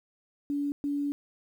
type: tone bursts at uneven times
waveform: sine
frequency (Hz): 286.4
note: D4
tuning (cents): -43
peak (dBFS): -27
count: 2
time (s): 0.5-0.72 / 0.84-1.12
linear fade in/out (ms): 0
effects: 10-bit